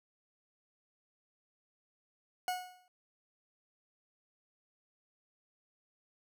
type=tone with exponential decay; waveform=40% pulse; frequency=730 Hz; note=F#5; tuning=24 cents flat; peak=-29 dBFS; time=2.48-2.88 s; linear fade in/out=1 ms; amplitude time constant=85 ms; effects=none